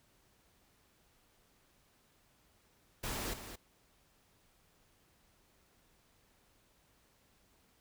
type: noise with echo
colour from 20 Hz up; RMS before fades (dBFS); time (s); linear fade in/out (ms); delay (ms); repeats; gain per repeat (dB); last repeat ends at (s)
pink; -39; 3.03-3.34; 10; 220; 1; -9; 3.56
effects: pink hiss -70 dBFS RMS until 7.8 s